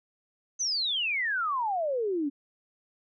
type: exponential sweep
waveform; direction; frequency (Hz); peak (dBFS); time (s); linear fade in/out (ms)
sine; down; 6300 to 271.3; -26; 0.59-2.3; 20
effects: none